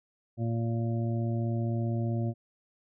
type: harmonic tone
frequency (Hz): 115.4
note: A#2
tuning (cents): -17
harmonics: 1 / 2 / 3 / 5 / 6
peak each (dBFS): -28 / -34 / -38 / -42 / -44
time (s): 0.37-2.34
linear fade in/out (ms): 50
effects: none